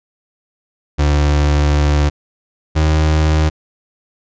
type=tone pair in turn; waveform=35% pulse; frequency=73.42 / 77.54 Hz; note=D2 / D#2; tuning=0 / -5 cents; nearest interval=minor second; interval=95 cents; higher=second; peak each=-9 dBFS; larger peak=neither; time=0.98-2.1 / 2.75-3.5 s; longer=first; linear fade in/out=20 ms; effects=resampled to 16000 Hz